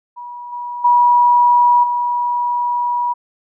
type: tone with level steps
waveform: sine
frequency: 968 Hz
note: B5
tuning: 35 cents flat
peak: -28 / -23 / -8 / -15 dBFS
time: 0.16-3.14 s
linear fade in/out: 20 ms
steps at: 0.52 / 0.84 / 1.83 s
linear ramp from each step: 10 ms
effects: none